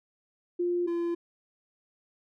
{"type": "tone pair in turn", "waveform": ["sine", "triangle"], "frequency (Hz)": [351.1, 341.9], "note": ["F4", "F4"], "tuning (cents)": [9, -37], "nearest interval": "unison", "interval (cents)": 46, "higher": "first", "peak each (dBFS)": -25, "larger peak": "neither", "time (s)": [[0.59, 0.87], [0.87, 1.15]], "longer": "neither", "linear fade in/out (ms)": 10, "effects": []}